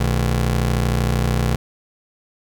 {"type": "ring-modulated tone", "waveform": "30% pulse", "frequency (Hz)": 92.5, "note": "F#2", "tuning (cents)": 0, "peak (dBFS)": -11, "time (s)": [0, 1.56], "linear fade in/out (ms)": 5, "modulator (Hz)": 29.6, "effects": []}